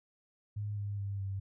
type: tone with pitch steps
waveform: sine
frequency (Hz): 103.9 / 101.7 / 99.55 / 97.45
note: G#2 / G#2 / G2 / G2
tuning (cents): +1 / -36 / +27 / -10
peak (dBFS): -34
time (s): 0.56-1.4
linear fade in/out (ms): 10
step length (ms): 210
effects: none